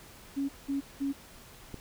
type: tone bursts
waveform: sine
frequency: 277.2 Hz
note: C#4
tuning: in tune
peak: -28 dBFS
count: 3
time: 0.36-1.13 s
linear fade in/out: 20 ms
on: 130 ms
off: 190 ms
type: click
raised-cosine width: 3 ms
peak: -26 dBFS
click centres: 1.743 s
effects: pink hiss -52 dBFS RMS until 1.8 s